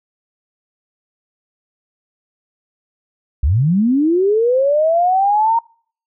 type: linear sweep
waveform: sine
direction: up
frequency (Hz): 58.27 to 932.3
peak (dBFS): -11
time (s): 3.43-5.59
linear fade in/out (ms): 5
effects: noise-tail reverb RT60 0.5 s tail -26 dB re dry